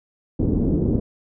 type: low-pass noise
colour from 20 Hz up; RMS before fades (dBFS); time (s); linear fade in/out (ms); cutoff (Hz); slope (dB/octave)
white; -20; 0.39-1; 5; 330; 24
effects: none